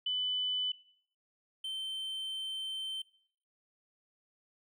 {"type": "tone pair in turn", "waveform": ["sine", "triangle"], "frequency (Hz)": [3000, 3100], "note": ["F#7", "G7"], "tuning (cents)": [23, -20], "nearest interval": "minor second", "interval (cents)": 57, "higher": "second", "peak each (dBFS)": [-30, -34], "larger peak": "first", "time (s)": [[0.06, 0.72], [1.64, 3.02]], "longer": "second", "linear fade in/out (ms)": 5, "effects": ["noise-tail reverb RT60 0.6 s tail -20 dB re dry"]}